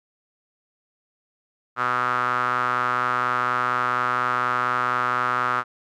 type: tone with band-pass filter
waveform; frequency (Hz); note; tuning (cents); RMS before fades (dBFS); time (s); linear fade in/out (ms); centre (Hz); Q
sawtooth; 124.2; B2; +10; -23; 1.76-5.64; 50; 1300; 5.9
effects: none